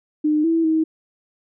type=tone with pitch steps; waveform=sine; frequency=303.5 / 328.7 / 318 Hz; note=D#4 / E4 / D#4; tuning=-43 / -5 / +38 cents; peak=-15 dBFS; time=0.24-0.84 s; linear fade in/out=10 ms; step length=200 ms; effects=none